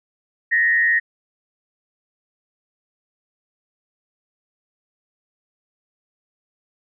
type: tone with frequency modulation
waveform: sine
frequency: 1864.7 Hz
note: A#6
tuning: in tune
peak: -14 dBFS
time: 0.51-1 s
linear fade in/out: 20 ms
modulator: 112 Hz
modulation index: 0.69
effects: none